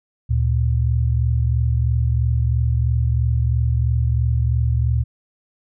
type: tone pair together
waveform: sine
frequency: 73.52 / 116.54 Hz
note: D2 / A#2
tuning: +2 / 0 cents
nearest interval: minor sixth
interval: 798 cents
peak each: -18 dBFS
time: 0.29-5.04 s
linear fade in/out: 20 ms
effects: none